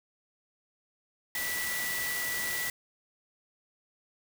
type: tone in noise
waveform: sine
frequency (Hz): 1961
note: B6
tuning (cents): -13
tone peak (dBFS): -33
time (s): 1.35-2.7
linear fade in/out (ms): 2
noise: white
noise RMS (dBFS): -35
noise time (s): 1.35-2.7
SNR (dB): -1
effects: none